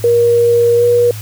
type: tone with pitch glide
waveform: sine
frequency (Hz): 473.1 to 480.5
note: A#4 to B4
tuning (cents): +26 to -48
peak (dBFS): -7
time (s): 0.04-1.11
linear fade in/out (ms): 2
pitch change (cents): +26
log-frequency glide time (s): 0.76-0.84
effects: added 107 Hz sine -24 dBFS peak until 1.21 s + white hiss -33 dBFS RMS until 1.21 s